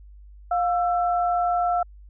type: tone pair together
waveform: sine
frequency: 707.1 / 1334 Hz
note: F5 / E6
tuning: +21 / +20 cents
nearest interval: major seventh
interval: 1099 cents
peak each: -20 / -28 dBFS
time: 0.51-1.83 s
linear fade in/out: 5 ms
effects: added 50 Hz sine -43 dBFS peak until 2.09 s